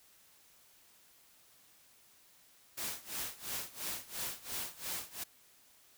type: noise with tremolo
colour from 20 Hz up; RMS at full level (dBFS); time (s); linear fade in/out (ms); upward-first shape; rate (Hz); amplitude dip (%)
white; -38; 2.77-5.24; 10; sine; 2.9; 90
effects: white hiss -64 dBFS RMS until 5.97 s